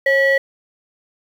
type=tone pair together; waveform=sine; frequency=543.6 / 1937 Hz; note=C#5 / B6; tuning=-34 / -34 cents; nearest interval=octave + minor seventh; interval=2200 cents; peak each=-13 dBFS; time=0.06-0.38 s; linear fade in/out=5 ms; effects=tanh soft clip ceiling -8 dBFS + 7-bit